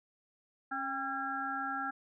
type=harmonic tone with a mistuned harmonic; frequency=272.6 Hz; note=C#4; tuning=29 cents flat; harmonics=1 / 3 / 5 / 6; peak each=-43 / -39 / -37 / -40 dBFS; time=0.71-1.91 s; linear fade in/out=10 ms; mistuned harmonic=3; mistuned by=-50 cents; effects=none